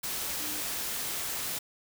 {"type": "tone in noise", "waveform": "sine", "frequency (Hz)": 301.5, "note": "D4", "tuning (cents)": 46, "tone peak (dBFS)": -44, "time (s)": [0.39, 0.61], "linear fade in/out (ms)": 10, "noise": "white", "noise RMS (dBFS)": -34, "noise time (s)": [0.03, 1.59], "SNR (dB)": -13, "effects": []}